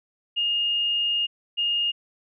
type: tone pair in turn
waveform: sine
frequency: 2840 / 2840 Hz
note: F7 / F7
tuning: +28 / +28 cents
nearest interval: unison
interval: 0 cents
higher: neither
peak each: -21 dBFS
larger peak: neither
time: 0.36-1.27 / 1.57-1.92 s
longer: first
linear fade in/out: 20 ms
effects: none